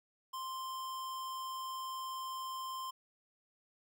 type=tone; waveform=square; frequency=1046.5 Hz; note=C6; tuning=in tune; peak=-40 dBFS; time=0.33-2.91 s; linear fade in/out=10 ms; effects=none